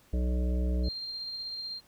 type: harmonic tone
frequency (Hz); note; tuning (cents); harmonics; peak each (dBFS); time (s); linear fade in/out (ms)
61.74; B1; 0; 1 / 3 / 5 / 7 / 9 / 10; -26 / -36 / -40 / -43 / -45 / -46; 0.13-0.89; 5
type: tone with tremolo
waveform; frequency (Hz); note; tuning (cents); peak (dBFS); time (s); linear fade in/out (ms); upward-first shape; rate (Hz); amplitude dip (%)
sine; 4186; C8; 0; -34; 0.83-1.81; 50; sine; 16; 25
effects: pink hiss -62 dBFS RMS until 1.87 s